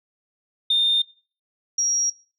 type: tone pair in turn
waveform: sine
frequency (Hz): 3628 / 5660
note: A#7 / F8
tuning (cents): -48 / +22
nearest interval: minor sixth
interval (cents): 770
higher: second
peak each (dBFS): -15 / -18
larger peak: first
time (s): 0.7-1.02 / 1.78-2.1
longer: neither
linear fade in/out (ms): 5
effects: noise-tail reverb RT60 0.4 s tail -22 dB re dry + tanh soft clip ceiling -12 dBFS